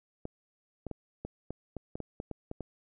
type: clicks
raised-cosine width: 2 ms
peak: -24 dBFS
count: 12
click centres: 0.254 / 0.867 / 0.913 / 1.25 / 1.506 / 1.767 / 1.955 / 2.003 / 2.201 / 2.313 / 2.514 / 2.607 s
effects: none